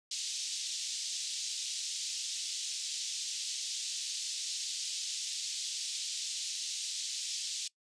white band-pass noise, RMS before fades -38 dBFS, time 0.11-7.68 s, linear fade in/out 5 ms, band 3300 to 7100 Hz, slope 24 dB/octave, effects noise-tail reverb RT60 0.1 s tail -22 dB re dry + resampled to 22050 Hz

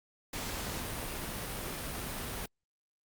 pink noise, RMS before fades -38 dBFS, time 0.33-2.46 s, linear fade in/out 5 ms, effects Opus 48 kbps

